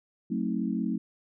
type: chord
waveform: sine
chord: F# diminished seventh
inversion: none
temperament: just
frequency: 185 / 222 / 266.4 / 319.7 Hz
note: F#3 / A3 / C4 / Eb4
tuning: 0 / +16 / +31 / +47 cents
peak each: -32 / -30 / -33 / -35 dBFS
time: 0.3-0.98 s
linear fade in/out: 10 ms
effects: none